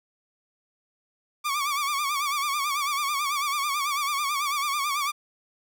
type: tone with vibrato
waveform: sawtooth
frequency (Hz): 1151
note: D6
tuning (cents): -35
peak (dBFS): -21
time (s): 1.44-5.12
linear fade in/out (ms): 20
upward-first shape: sine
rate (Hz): 9.1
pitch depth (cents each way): 89
effects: none